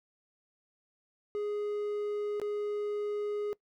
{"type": "tone with dropouts", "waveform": "triangle", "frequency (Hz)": 415.3, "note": "G#4", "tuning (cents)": 0, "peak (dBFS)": -29, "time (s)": [1.35, 3.53], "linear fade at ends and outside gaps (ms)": 0, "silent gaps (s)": [2.399, 2.416], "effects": ["noise-tail reverb RT60 0.1 s tail -22 dB re dry"]}